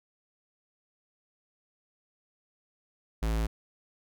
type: tone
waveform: square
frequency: 55 Hz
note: A1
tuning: in tune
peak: -27 dBFS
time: 3.22-3.47 s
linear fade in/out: 10 ms
effects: none